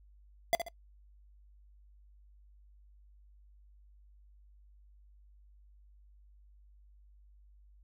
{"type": "tone with echo", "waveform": "square", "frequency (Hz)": 680, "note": "F5", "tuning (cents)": -46, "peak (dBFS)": -24, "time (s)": [0.53, 0.55], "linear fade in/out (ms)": 0, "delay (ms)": 67, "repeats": 2, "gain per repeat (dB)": -9, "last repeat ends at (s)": 0.684, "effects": ["noise-tail reverb RT60 0.1 s tail -22 dB re dry", "added 50 Hz sine -57 dBFS peak until 7.83 s"]}